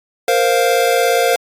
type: chord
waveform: square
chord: Bb suspended second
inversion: none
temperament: equal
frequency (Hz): 466.2 / 523.3 / 698.5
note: Bb4 / C5 / F5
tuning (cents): 0 / 0 / 0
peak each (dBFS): -17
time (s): 0.28-1.36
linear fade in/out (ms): 2
effects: AAC 48 kbps